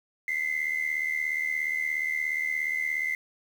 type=tone pair together; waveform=sine; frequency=2024 / 2101 Hz; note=B6 / C7; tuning=+42 / +7 cents; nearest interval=minor second; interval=65 cents; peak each=-28 dBFS; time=0.28-3.15 s; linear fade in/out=2 ms; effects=tanh soft clip ceiling -21 dBFS + 8-bit